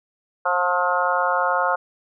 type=harmonic tone with a mistuned harmonic; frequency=178 Hz; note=F3; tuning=33 cents sharp; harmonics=3 / 4 / 5 / 6 / 7 / 8; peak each=-25 / -25 / -25 / -25 / -25 / -25 dBFS; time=0.45-1.76 s; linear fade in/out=10 ms; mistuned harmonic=7; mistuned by=+39 cents; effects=none